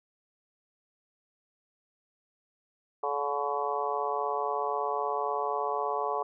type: harmonic tone with a mistuned harmonic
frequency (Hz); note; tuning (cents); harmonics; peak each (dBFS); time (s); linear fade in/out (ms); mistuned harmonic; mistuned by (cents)
143.8; D3; -36; 3 / 4 / 5 / 6 / 7 / 8; -34 / -37 / -34 / -35 / -35 / -35; 3.03-6.23; 5; 8; -42
effects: none